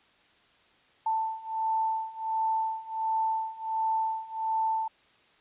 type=beating tone pair; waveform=sine; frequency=886 / 887.4 Hz; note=A5 / A5; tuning=+12 / +14 cents; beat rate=1.4 Hz; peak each=-31 / -29 dBFS; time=1.06-4.88 s; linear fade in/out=5 ms; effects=white hiss -62 dBFS RMS until 5.4 s + resampled to 8000 Hz